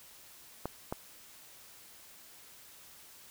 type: clicks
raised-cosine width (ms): 1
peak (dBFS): -20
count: 2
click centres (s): 0.656 / 0.925
effects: white hiss -55 dBFS RMS until 3.3 s